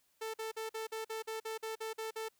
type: tone bursts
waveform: sawtooth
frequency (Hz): 442.8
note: A4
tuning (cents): +11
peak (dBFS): -34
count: 12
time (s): 0.21-2.287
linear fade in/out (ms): 10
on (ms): 130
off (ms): 47
effects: white hiss -74 dBFS RMS until 2.39 s